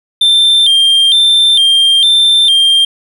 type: tone with vibrato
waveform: triangle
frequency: 3374 Hz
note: G#7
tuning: 27 cents sharp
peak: -4 dBFS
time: 0.21-2.85 s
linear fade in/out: 5 ms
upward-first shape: square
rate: 1.1 Hz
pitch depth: 97 cents each way
effects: none